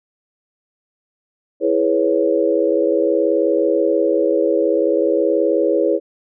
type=chord; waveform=sine; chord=C# minor seventh; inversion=first; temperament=equal; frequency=329.6 / 415.3 / 493.9 / 554.4 Hz; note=E4 / G#4 / B4 / C#5; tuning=0 / 0 / 0 / 0 cents; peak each=-19 dBFS; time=1.6-6 s; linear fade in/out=50 ms; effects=none